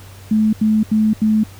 sine tone bursts, 216.3 Hz, A3, 29 cents flat, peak -11 dBFS, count 4, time 0.31-1.436 s, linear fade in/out 5 ms, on 220 ms, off 82 ms, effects added 96 Hz sine -37 dBFS peak until 1.59 s + pink hiss -43 dBFS RMS until 1.59 s

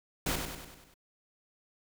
pink noise with echo, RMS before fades -31 dBFS, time 0.26-0.36 s, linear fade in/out 5 ms, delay 97 ms, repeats 6, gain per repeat -5 dB, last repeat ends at 0.942 s, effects none

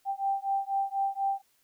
sine beating tone pair, 784 / 788.1 Hz, G5 / G5, 0 / +9 cents, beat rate 4.1 Hz, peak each -30 dBFS, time 0.05-1.42 s, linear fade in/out 50 ms, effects white hiss -69 dBFS RMS until 1.63 s

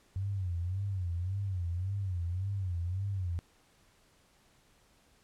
sine tone with vibrato, 92.5 Hz, F#2, in tune, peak -31 dBFS, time 0.16-3.39 s, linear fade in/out 0 ms, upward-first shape sine, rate 1.8 Hz, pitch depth 140 cents each way, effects pink hiss -66 dBFS RMS until 5.23 s + low-pass 11000 Hz 12 dB/octave

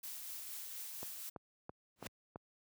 blue noise with tremolo, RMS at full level -45 dBFS, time 0.03-1.3 s, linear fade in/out 10 ms, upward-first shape triangle, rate 4.2 Hz, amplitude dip 30%
click train, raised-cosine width 1 ms, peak -31 dBFS, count 5, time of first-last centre 1.03-2.359 s, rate 3.01 Hz
pink noise with exponential growth, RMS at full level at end -41 dBFS, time 1.96-2.07 s, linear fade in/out 1 ms, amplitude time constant 22 ms
effects high-pass 80 Hz 12 dB/octave

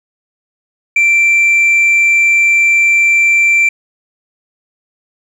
sine tone, 2349 Hz, D7, in tune, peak -4 dBFS, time 0.96-3.69 s, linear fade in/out 5 ms, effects tanh soft clip ceiling -6 dBFS + 7-bit

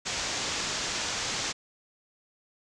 white low-pass noise, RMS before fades -32 dBFS, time 0.05-1.53 s, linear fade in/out 20 ms, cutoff 7200 Hz, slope 48 dB/octave, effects none

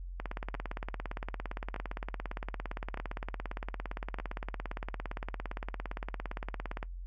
two click trains, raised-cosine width 0.5 ms, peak -22 / -23 dBFS, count 117 / 4, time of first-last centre 0.2-6.829 / 0.55-4.186 s, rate 17.5 / 0.825 Hz, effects noise-tail reverb RT60 0.1 s tail -21 dB re dry + added 44 Hz sine -39 dBFS peak until 7.06 s

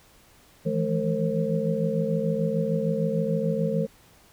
sine tone cluster, 161.1 / 167.8 / 213.7 / 458.6 / 533 Hz, E3 / E3 / G#3 / A#4 / C5, -39 / +31 / +50 / -28 / +32 cents, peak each -29 dBFS, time 0.65-3.87 s, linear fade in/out 20 ms, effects pink hiss -56 dBFS RMS until 4.32 s

